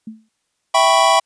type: tone with exponential decay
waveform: sine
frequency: 220 Hz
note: A3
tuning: in tune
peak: -25 dBFS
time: 0.07-0.29 s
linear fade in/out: 5 ms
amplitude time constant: 47 ms
type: chord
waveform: square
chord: C# half-diminished seventh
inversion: first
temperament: equal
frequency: 659.3 / 784 / 987.8 / 1108.7 Hz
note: E5 / G5 / B5 / C#6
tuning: 0 / 0 / 0 / 0 cents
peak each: -17 / -17 / -17 / -18 dBFS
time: 0.74-1.2 s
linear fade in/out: 10 ms
effects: white hiss -70 dBFS RMS until 1.25 s + resampled to 22050 Hz